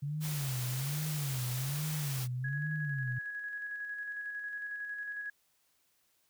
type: tone with vibrato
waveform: sine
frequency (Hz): 138.59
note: C#3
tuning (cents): 0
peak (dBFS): -33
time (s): 0.02-3.19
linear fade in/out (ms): 10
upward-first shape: sine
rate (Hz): 1.2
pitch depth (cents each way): 190
type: noise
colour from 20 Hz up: white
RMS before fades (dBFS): -41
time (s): 0.2-2.28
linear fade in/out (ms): 50
type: tone with tremolo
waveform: sine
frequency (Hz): 1668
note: G#6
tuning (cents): +7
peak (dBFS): -36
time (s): 2.44-5.3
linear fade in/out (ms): 5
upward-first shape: square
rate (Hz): 11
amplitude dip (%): 30
effects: white hiss -73 dBFS RMS until 6.29 s